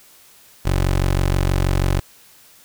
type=tone; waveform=20% pulse; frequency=46.25 Hz; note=F#1; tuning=in tune; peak=-11 dBFS; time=0.65-2 s; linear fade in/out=10 ms; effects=white hiss -49 dBFS RMS until 2.64 s

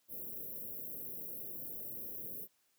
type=band-stop noise; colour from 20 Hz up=white; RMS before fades=-44 dBFS; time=0.08-2.48 s; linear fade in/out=50 ms; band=580 to 12000 Hz; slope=48 dB/octave; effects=white hiss -75 dBFS RMS until 2.78 s + high-pass 100 Hz 12 dB/octave

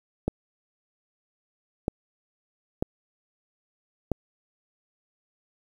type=clicks; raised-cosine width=2 ms; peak=-11 dBFS; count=4; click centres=0.28 / 1.881 / 2.825 / 4.117 s; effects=8-bit

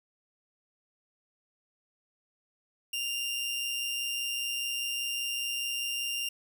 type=tone with amplitude modulation; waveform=sawtooth; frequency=2794 Hz; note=F7; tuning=in tune; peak=-26 dBFS; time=2.93-6.29 s; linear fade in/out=5 ms; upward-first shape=sine; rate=125 Hz; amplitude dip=35%; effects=none

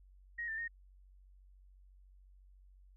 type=tone with pitch steps; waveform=sine; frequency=1881 / 1784 / 1852 Hz; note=A#6 / A6 / A#6; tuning=+15 / +23 / -12 cents; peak=-37 dBFS; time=0.38-0.68 s; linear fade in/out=10 ms; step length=100 ms; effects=added 47 Hz sine -58 dBFS peak until 2.96 s

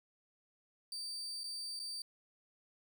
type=tone with dropouts; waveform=35% pulse; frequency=4640 Hz; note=D8; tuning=22 cents flat; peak=-39 dBFS; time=0.92-2.02 s; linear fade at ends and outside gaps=2 ms; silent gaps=1.435-1.44 / 1.793-1.798 s; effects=none

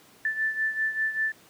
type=beating tone pair; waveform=sine; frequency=1760 / 1765.1 Hz; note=A6 / A6; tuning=0 / +5 cents; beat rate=5.1 Hz; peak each=-26 / -31 dBFS; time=0.25-1.32 s; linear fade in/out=2 ms; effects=pink hiss -55 dBFS RMS until 1.49 s + high-pass 150 Hz 12 dB/octave

